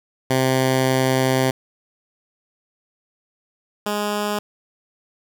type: tone pair in turn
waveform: 10% pulse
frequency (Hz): 130.81 / 207.6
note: C3 / G#3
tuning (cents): 0 / 0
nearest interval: minor sixth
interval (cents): 800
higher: second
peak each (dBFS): -8 / -13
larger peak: first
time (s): 0.3-1.51 / 3.86-4.39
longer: first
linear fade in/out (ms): 5
effects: none